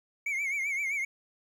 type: tone with vibrato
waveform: triangle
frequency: 2217 Hz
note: C#7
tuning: in tune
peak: -27 dBFS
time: 0.26-1.05 s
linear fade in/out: 5 ms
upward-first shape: triangle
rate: 7.7 Hz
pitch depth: 110 cents each way
effects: 11-bit